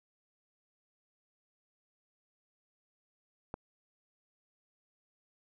click, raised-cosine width 1 ms, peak -24 dBFS, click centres 3.541 s, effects none

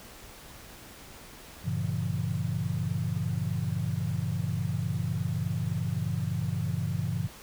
sine chord, G diminished seventh, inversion none, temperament just, 98 / 117.6 / 141.12 / 169.34 Hz, G2 / Bb2 / Db3 / Fb3, 0 / +16 / +31 / +47 cents, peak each -33 dBFS, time 1.64-7.28 s, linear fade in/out 20 ms, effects pink hiss -48 dBFS RMS until 7.42 s

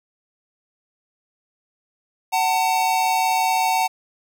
square tone pair together, 750.6 / 896 Hz, F#5 / A5, +25 / +31 cents, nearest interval minor third, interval 306 cents, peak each -21 dBFS, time 2.32-3.88 s, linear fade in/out 20 ms, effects none

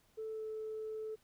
sine tone with pitch glide, 439.3 to 435.8 Hz, A4 to A4, -3 to -17 cents, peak -38 dBFS, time 0.17-1.16 s, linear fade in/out 20 ms, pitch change -14 cents, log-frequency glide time 0.31-0.45 s, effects tanh soft clip ceiling -35 dBFS + pink hiss -71 dBFS RMS until 1.23 s

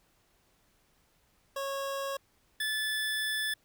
25% pulse tone pair in turn, 550 / 1737.1 Hz, C#5 / A6, -14 / -23 cents, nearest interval octave + minor sixth, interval 1991 cents, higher second, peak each -29 / -26 dBFS, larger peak second, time 1.56-2.17 / 2.6-3.54 s, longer second, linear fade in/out 5 ms, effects pink hiss -69 dBFS RMS until 3.64 s

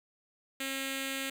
5% pulse tone with notch filter, 270 Hz, C#4, 45 cents flat, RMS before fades -36 dBFS, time 0.6-1.3 s, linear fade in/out 5 ms, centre 930 Hz, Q 0.75, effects 10-bit

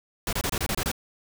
pink noise bursts, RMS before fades -27 dBFS, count 8, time 0.27-0.916 s, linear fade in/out 2 ms, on 58 ms, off 26 ms, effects none

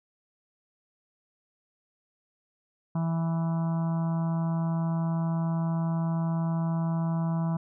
harmonic tone, 164.81 Hz, E3, in tune, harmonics 1 / 2 / 4 / 5 / 6 / 7 / 8 / 9, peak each -25 / -43 / -40 / -44 / -41 / -48 / -50 / -56 dBFS, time 2.95-7.57 s, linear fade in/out 5 ms, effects none

